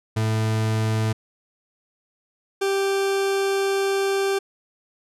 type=tone pair in turn; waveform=40% pulse; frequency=110 / 392 Hz; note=A2 / G4; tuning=0 / 0 cents; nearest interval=octave + minor seventh; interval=2200 cents; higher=second; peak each=-19 / -19 dBFS; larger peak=neither; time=0.16-1.13 / 2.61-4.39 s; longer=second; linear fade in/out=10 ms; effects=low-pass 11000 Hz 12 dB/octave